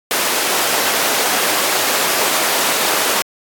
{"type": "high-pass noise", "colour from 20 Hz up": "pink", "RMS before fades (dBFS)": -17, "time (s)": [0.11, 3.22], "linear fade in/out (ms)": 0, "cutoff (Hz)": 470, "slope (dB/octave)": 12, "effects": ["AAC 64 kbps"]}